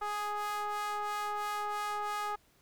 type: ring-modulated tone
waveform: square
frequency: 207.7 Hz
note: G#3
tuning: in tune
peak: -31 dBFS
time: 0.01-2.36 s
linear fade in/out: 10 ms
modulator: 1040 Hz
effects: pink hiss -67 dBFS RMS until 2.61 s